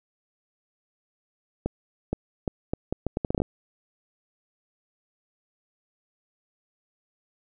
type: accelerating click train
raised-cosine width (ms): 2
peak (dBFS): -12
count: 13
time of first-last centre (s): 1.66-3.419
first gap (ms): 470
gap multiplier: 0.74
effects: none